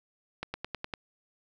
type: accelerating click train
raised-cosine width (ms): 0.3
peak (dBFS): -18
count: 6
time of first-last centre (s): 0.43-0.938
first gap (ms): 110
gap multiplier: 0.96
effects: none